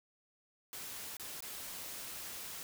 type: noise with dropouts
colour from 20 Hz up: white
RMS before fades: -45 dBFS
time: 0.73-2.63 s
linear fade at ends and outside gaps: 0 ms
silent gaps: 1.168-1.197 / 1.405-1.424 s
effects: none